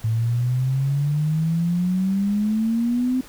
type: exponential sweep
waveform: sine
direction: up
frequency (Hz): 110 to 259.6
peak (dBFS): -18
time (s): 0.04-3.21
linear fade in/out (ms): 5
effects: pink hiss -45 dBFS RMS until 3.28 s